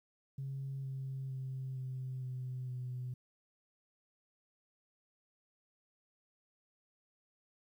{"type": "tone with pitch steps", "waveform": "sine", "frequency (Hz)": [135.9, 133.8, 131.73, 129.69, 127.68, 125.71], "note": ["C#3", "C3", "C3", "C3", "C3", "B2"], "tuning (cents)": [-34, 39, 12, -15, -42, 31], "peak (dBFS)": -37, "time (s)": [0.38, 3.14], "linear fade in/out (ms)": 5, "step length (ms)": 460, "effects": ["tanh soft clip ceiling -34 dBFS", "12-bit"]}